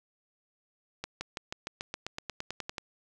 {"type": "accelerating click train", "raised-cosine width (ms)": 0.2, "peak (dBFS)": -18, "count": 15, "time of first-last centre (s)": [1.04, 2.782], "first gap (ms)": 170, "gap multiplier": 0.95, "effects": []}